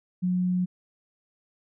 sine tone, 181.2 Hz, F#3, 36 cents flat, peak -22 dBFS, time 0.22-0.66 s, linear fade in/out 20 ms, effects none

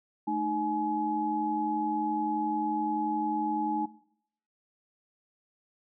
sine tone cluster, 216.8 / 308.3 / 845 Hz, A3 / D#4 / G#5, -25 / -16 / +30 cents, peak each -34 / -32 / -30 dBFS, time 0.27-3.86 s, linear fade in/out 10 ms, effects noise-tail reverb RT60 0.7 s tail -19 dB re dry

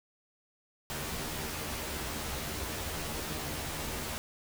pink noise with comb filter, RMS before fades -37 dBFS, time 0.9-4.18 s, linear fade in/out 0 ms, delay 13 ms, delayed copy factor +0.75, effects none

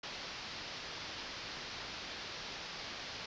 white low-pass noise, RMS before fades -45 dBFS, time 0.03-3.26 s, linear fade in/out 5 ms, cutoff 5400 Hz, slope 48 dB/octave, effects resampled to 16000 Hz

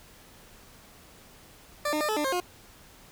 20% pulse tone with pitch steps, 590 / 303.2 / 604 / 431.8 / 297.9 / 533 / 357.5 Hz, D5 / D#4 / D5 / A4 / D4 / C5 / F4, +8 / -45 / +48 / -33 / +25 / +32 / +41 cents, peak -21 dBFS, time 1.85-2.403 s, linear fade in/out 5 ms, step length 79 ms, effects pink hiss -53 dBFS RMS until 3.11 s

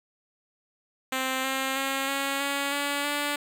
5% pulse tone with pitch steps, 261.6 / 266.2 / 270.8 / 275.6 / 280.4 / 285.3 / 290.3 Hz, C4 / C4 / C#4 / C#4 / C#4 / C#4 / D4, 0 / +30 / -40 / -10 / +20 / +50 / -20 cents, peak -15 dBFS, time 1.12-3.36 s, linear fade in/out 5 ms, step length 320 ms, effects none

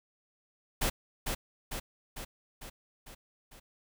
pink noise with echo, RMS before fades -29 dBFS, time 0.81-0.9 s, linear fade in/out 10 ms, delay 450 ms, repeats 6, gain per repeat -4 dB, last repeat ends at 3.6 s, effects none

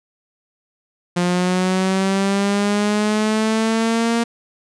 sawtooth linear sweep, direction up, 175.6 to 233.9 Hz, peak -12 dBFS, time 1.16-4.24 s, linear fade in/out 10 ms, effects resampled to 22050 Hz

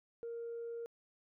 sine tone, 466.2 Hz, A#4, in tune, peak -39 dBFS, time 0.23-0.86 s, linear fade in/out 0 ms, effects tanh soft clip ceiling -37 dBFS

